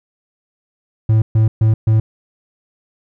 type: tone bursts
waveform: triangle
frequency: 110 Hz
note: A2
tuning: in tune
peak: -7 dBFS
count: 4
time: 1.09-2 s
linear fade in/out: 5 ms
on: 130 ms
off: 130 ms
effects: none